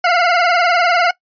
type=tone with vibrato; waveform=20% pulse; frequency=701 Hz; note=F5; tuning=6 cents sharp; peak=-6 dBFS; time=0.04-1.11 s; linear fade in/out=5 ms; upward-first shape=sine; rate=20 Hz; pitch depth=77 cents each way; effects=noise-tail reverb RT60 0.1 s tail -21 dB re dry + resampled to 11025 Hz